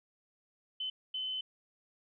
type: tone bursts at uneven times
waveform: sine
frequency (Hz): 3043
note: F#7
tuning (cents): +48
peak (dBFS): -34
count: 2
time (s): 0.8-0.9 / 1.14-1.41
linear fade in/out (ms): 5
effects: none